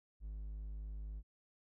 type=tone; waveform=triangle; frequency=51.91 Hz; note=G#1; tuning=in tune; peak=-40 dBFS; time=0.2-1.23 s; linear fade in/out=50 ms; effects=none